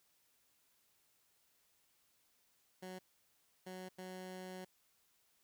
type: tone bursts at uneven times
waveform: 15% pulse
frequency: 185 Hz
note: F#3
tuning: in tune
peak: -40 dBFS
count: 3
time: 2.82-2.99 / 3.66-3.89 / 3.98-4.65 s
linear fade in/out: 10 ms
effects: white hiss -75 dBFS RMS until 5.43 s